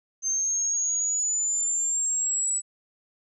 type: exponential sweep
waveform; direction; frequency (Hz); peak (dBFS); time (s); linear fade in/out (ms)
sine; up; 6272 to 7900; -23; 0.22-2.62; 50
effects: none